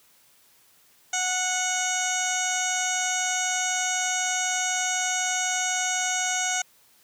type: tone with low-pass filter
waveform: 15% pulse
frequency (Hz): 736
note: F#5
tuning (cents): -9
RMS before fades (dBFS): -26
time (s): 1.13-6.62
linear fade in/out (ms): 5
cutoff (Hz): 6400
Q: 7.4
effects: white hiss -59 dBFS RMS until 7.03 s + high-pass 60 Hz 12 dB/octave